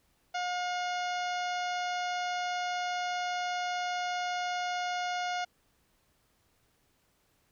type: harmonic tone with a mistuned harmonic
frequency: 717 Hz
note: F5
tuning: 45 cents sharp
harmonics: 1 / 2 / 3 / 4 / 5 / 6 / 7 / 8 / 9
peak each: -32 / -38 / -42 / -44 / -46 / -48 / -49 / -50 / -51 dBFS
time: 0.34-5.45 s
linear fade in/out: 10 ms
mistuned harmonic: 5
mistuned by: -44 cents
effects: pink hiss -71 dBFS RMS until 7.51 s